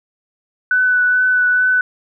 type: tone with vibrato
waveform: sine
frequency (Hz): 1494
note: F#6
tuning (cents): +16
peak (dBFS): -11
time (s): 0.71-1.81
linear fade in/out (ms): 2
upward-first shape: triangle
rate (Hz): 2.3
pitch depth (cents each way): 17
effects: none